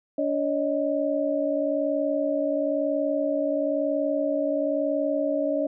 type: tone cluster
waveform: sine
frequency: 287.2 / 559 / 620 Hz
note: D4 / C#5 / D#5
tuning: -39 / +14 / -6 cents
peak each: -27 / -27 / -26 dBFS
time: 0.18-5.67 s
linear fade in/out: 5 ms
effects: none